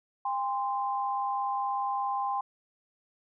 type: tone pair together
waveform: sine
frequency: 804 / 1040.9 Hz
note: G5 / C6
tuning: +44 / -9 cents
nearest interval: major third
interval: 447 cents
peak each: -30 / -31 dBFS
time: 0.25-2.41 s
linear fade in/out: 5 ms
effects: none